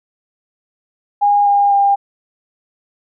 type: tone with pitch steps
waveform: sine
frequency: 817 / 808.5 / 800.2 Hz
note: G#5 / G#5 / G5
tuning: -29 / -47 / +35 cents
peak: -9 dBFS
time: 1.21-1.96 s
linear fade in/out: 20 ms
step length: 250 ms
effects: none